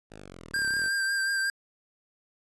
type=exponential two-way sweep; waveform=5% pulse; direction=down then up; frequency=55 to 32 to 55 Hz; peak=-33 dBFS; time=0.1-0.89 s; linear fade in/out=20 ms; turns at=0.73 s
type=tone with vibrato; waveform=square; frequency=1586 Hz; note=G6; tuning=20 cents sharp; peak=-26 dBFS; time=0.54-1.5 s; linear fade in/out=2 ms; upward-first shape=triangle; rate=5.5 Hz; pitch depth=30 cents each way
effects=resampled to 24000 Hz